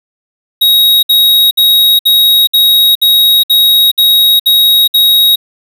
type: tone bursts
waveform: square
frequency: 3791 Hz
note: A#7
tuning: 28 cents sharp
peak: -5 dBFS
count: 10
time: 0.61-5.359 s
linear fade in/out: 10 ms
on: 420 ms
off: 61 ms
effects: none